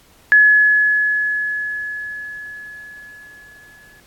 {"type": "tone with exponential decay", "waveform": "sine", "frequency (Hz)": 1700, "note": "G#6", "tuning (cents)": 40, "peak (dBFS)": -6, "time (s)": [0.32, 4], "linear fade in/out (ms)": 0, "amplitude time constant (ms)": 800, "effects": ["pink hiss -51 dBFS RMS until 4.06 s", "AAC 64 kbps"]}